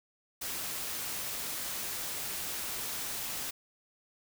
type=noise; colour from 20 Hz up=white; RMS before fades=-37 dBFS; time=0.41-3.51 s; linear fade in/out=10 ms; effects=none